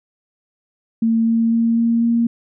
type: tone with pitch steps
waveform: sine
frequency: 226.8 / 228.4 / 230 / 231.6 / 233.2 Hz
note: A#3 / A#3 / A#3 / A#3 / A#3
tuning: -47 / -35 / -23 / -11 / +1 cents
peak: -13 dBFS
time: 1.02-2.27 s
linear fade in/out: 5 ms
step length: 250 ms
effects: none